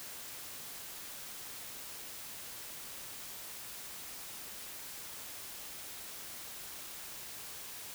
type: silence
effects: white hiss -46 dBFS RMS until 7.94 s